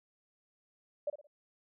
sine tone with echo, 587.3 Hz, D5, in tune, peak -30 dBFS, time 1.07-1.1 s, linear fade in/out 5 ms, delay 57 ms, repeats 3, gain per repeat -10 dB, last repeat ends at 1.271 s, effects none

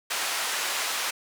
pink band-pass noise, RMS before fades -29 dBFS, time 0.1-1.11 s, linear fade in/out 10 ms, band 970 to 11000 Hz, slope 12 dB/octave, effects none

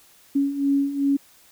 sine beating tone pair, 277.2 / 279.8 Hz, C#4 / C#4, 0 / +16 cents, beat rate 2.6 Hz, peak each -25 / -20 dBFS, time 0.35-1.17 s, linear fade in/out 10 ms, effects white hiss -54 dBFS RMS until 1.51 s

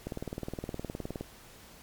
click train, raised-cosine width 2 ms, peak -22 dBFS, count 23, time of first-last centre 0.07-1.21 s, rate 19.3 Hz, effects pink hiss -53 dBFS RMS until 1.82 s + MP3 96 kbps

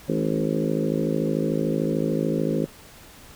harmonic tone with a mistuned harmonic, 53.5 Hz, A1, 48 cents flat, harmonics 3 / 4 / 5 / 6 / 7 / 8 / 9 / 10, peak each -27 / -28 / -29 / -30 / -30 / -31 / -32 / -32 dBFS, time 0.08-2.66 s, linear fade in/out 10 ms, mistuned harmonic 5, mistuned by +30 cents, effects pink hiss -47 dBFS RMS until 3.35 s

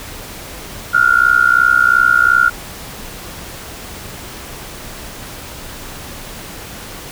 sine tone with amplitude modulation, 1414 Hz, F6, 21 cents sharp, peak -4 dBFS, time 0.93-2.5 s, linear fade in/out 20 ms, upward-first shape sine, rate 62.8 Hz, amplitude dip 95%, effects pink hiss -31 dBFS RMS until 7.11 s

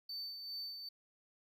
triangle tone with tremolo, 4550 Hz, C#8, 44 cents sharp, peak -39 dBFS, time 0.09-0.89 s, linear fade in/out 5 ms, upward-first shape sine, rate 2.5 Hz, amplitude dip 45%, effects none

